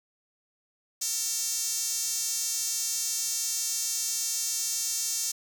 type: tone with high-pass filter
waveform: sawtooth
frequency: 453.9 Hz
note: A#4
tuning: 46 cents flat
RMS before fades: -30 dBFS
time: 1.01-5.32 s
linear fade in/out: 10 ms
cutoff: 6400 Hz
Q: 2.8
effects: none

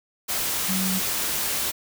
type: tone in noise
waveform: sine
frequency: 188.5 Hz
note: F#3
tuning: 32 cents sharp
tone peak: -25 dBFS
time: 0.68-1 s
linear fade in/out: 20 ms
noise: white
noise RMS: -26 dBFS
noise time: 0.28-1.72 s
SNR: -2 dB
effects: none

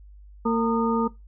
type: harmonic tone with a mistuned harmonic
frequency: 228.8 Hz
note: A#3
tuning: 32 cents flat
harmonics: 1 / 2 / 4 / 5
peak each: -22 / -25 / -28 / -29 dBFS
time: 0.45-1.08 s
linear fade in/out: 10 ms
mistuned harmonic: 5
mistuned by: +120 cents
effects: noise-tail reverb RT60 0.2 s tail -19 dB re dry + added 50 Hz sine -44 dBFS peak until 1.27 s

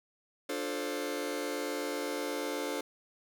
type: chord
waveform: sawtooth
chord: D minor seventh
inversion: none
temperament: just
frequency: 293.7 / 352.4 / 440.5 / 528.6 Hz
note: D4 / F4 / A4 / C5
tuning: 0 / +16 / +2 / +18 cents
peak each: -34 / -37 / -34 / -34 dBFS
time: 0.49-2.81 s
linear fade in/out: 5 ms
effects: none

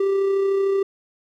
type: tone with amplitude modulation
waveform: triangle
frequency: 392 Hz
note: G4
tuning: in tune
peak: -14 dBFS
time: 0-0.83 s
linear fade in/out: 5 ms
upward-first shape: sine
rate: 33.3 Hz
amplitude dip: 30%
effects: none

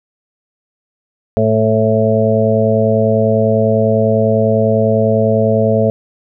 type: harmonic tone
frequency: 110 Hz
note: A2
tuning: in tune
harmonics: 1 / 2 / 4 / 5 / 6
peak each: -16 / -16 / -16 / -16 / -16 dBFS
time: 1.37-5.9 s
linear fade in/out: 0 ms
effects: none

